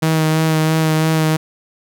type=tone with vibrato; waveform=sawtooth; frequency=158.3 Hz; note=D#3; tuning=30 cents sharp; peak=-9 dBFS; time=0.02-1.37 s; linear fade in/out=10 ms; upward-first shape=sine; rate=3 Hz; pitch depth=18 cents each way; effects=none

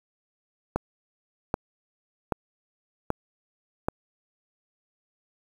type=click train; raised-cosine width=1 ms; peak=-10 dBFS; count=5; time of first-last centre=0.76-3.885 s; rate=1.28 Hz; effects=7-bit

